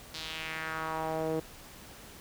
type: tone with band-pass filter sweep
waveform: sawtooth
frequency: 159.4 Hz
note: D#3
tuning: 42 cents sharp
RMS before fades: -35 dBFS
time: 0.14-1.4 s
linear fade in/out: 5 ms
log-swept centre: 4400 to 430 Hz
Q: 2.3
effects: pink hiss -50 dBFS RMS until 2.2 s